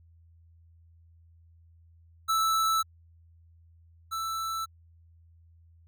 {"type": "tone pair in turn", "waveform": "square", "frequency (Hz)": [1316, 1323.2], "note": ["E6", "E6"], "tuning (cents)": [-3, 6], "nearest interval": "unison", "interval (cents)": 9, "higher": "second", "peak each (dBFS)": [-24, -31], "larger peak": "first", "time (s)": [[2.28, 2.83], [4.11, 4.66]], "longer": "neither", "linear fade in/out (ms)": 20, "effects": ["added 83 Hz sine -55 dBFS peak until 5.87 s"]}